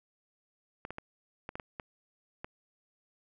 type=clicks; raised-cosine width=0.5 ms; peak=-24 dBFS; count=8; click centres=0.851 / 0.906 / 0.984 / 1.491 / 1.555 / 1.598 / 1.798 / 2.445 s; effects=none